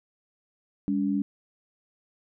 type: tone pair together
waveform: sine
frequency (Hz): 200.7 / 284.4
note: G3 / C#4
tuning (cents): +41 / +45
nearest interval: tritone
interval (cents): 604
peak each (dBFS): -26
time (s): 0.88-1.22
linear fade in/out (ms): 0
effects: none